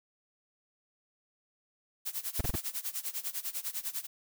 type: noise with tremolo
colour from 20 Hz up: blue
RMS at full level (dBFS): -34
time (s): 2.05-4.07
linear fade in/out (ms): 20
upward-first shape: sine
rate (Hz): 10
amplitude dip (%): 90
type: noise bursts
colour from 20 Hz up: brown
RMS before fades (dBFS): -28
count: 4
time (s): 2.39-2.557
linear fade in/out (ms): 5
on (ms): 20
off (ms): 29
effects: none